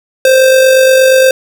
square tone with amplitude modulation, 523.3 Hz, C5, in tune, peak -3 dBFS, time 0.25-1.31 s, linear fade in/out 2 ms, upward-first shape sine, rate 48.5 Hz, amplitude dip 35%, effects none

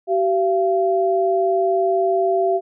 sine tone pair together, 383.3 / 683 Hz, G4 / F5, -39 / -39 cents, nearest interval minor seventh, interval 1000 cents, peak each -18 dBFS, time 0.07-2.61 s, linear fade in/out 50 ms, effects none

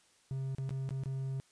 triangle tone with dropouts, 133.8 Hz, C3, 39 cents sharp, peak -32 dBFS, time 0.31-1.4 s, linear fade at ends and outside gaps 0 ms, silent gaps 0.549-0.584 / 0.693-0.707 / 0.891-0.907 / 1.036-1.058 s, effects white hiss -67 dBFS RMS until 1.51 s + resampled to 22050 Hz

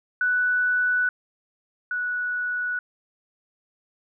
sine tone pair in turn, 1485 / 1472.2 Hz, F#6 / F#6, +6 / -9 cents, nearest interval unison, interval 15 cents, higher first, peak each -19 / -24 dBFS, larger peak first, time 0.21-1.09 / 1.91-2.79 s, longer neither, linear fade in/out 2 ms, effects none

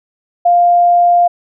sine tone, 700 Hz, F5, 4 cents sharp, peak -6 dBFS, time 0.45-1.28 s, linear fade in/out 10 ms, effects none

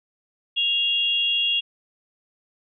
sine tone pair together, 2794 / 3319 Hz, F7 / G#7, 0 / -2 cents, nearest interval minor third, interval 298 cents, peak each -22 dBFS, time 0.56-1.61 s, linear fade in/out 20 ms, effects none

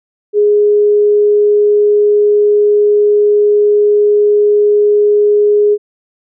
sine tone, 415.4 Hz, G#4, in tune, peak -6 dBFS, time 0.33-5.78 s, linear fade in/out 50 ms, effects none

